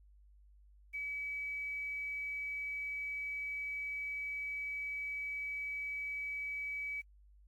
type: tone with quantisation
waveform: sine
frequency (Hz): 2284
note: D7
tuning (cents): -49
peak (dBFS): -37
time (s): 0.93-7.02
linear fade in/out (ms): 20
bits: 11
effects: added 50 Hz sine -59 dBFS peak until 7.47 s + AAC 64 kbps